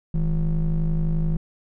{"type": "ring-modulated tone", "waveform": "triangle", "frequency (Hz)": 93.6, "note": "F#2", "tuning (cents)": 20, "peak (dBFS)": -14, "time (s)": [0.14, 1.37], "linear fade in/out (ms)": 5, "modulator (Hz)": 67.8, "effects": []}